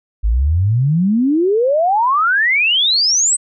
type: exponential sweep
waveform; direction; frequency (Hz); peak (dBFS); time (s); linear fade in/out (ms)
sine; up; 49.95 to 8372; -11; 0.23-3.37; 20
effects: none